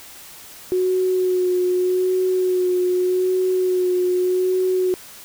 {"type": "tone with vibrato", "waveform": "sine", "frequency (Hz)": 366.3, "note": "F#4", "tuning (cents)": -17, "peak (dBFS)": -16, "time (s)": [0.72, 4.94], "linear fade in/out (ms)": 0, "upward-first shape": "sine", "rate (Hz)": 0.83, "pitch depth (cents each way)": 22, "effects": ["white hiss -41 dBFS RMS until 5.24 s"]}